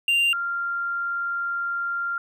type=tone pair in turn; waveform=triangle / sine; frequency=2784 / 1389.5 Hz; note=F7 / F6; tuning=-6 / -9 cents; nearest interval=octave; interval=1203 cents; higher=first; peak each=-16 / -24 dBFS; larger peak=first; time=0.08-0.33 / 0.33-2.18 s; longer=second; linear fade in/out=2 ms; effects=none